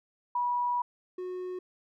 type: tone pair in turn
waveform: sine / triangle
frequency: 973 / 365.3 Hz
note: B5 / F#4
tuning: -26 / -22 cents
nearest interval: octave + perfect fourth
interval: 1696 cents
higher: first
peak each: -26 / -32 dBFS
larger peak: first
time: 0.35-0.82 / 1.18-1.59 s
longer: first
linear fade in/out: 5 ms
effects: none